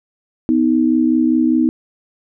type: tone pair together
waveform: sine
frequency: 250 / 315 Hz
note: B3 / D#4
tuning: +21 / +21 cents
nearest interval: major third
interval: 400 cents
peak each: -14 dBFS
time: 0.49-1.69 s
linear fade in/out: 0 ms
effects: none